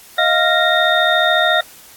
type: tone cluster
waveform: sine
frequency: 633 / 707 / 1390 / 1861 / 3669 Hz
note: D#5 / F5 / F6 / A#6 / A#7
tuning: +30 / +21 / -9 / -3 / -28 cents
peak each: -18 dBFS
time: 0.18-1.61 s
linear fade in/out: 5 ms
effects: white hiss -42 dBFS RMS until 1.96 s + AAC 64 kbps